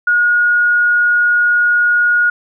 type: tone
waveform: sine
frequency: 1442 Hz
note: F#6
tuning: 45 cents flat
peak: -9 dBFS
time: 0.07-2.3 s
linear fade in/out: 5 ms
effects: none